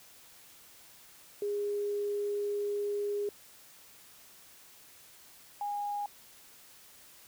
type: tone pair in turn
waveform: sine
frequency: 409.9 / 819.8 Hz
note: G#4 / G#5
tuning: -23 / -23 cents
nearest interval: octave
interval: 1200 cents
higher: second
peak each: -30 / -32 dBFS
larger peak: first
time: 1.42-3.29 / 5.61-6.06 s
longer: first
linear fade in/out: 2 ms
effects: white hiss -56 dBFS RMS until 7.27 s